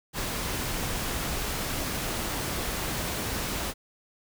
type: noise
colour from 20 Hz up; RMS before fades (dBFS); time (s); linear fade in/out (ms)
pink; -31; 0.13-3.74; 50
effects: none